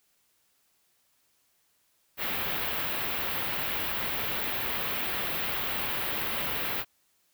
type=band-stop noise; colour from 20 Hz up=white; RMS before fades=-31 dBFS; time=2.17-6.85 s; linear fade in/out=50 ms; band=3400 to 16000 Hz; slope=24 dB/octave; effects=white hiss -70 dBFS RMS until 7.33 s